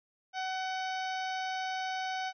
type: harmonic tone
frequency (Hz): 752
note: F#5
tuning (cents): +28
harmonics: 1 / 2 / 3 / 4 / 5 / 6 / 7 / 8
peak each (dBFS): -34 / -40 / -44 / -46 / -48 / -50 / -51 / -52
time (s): 0.33-2.33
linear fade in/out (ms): 50
effects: none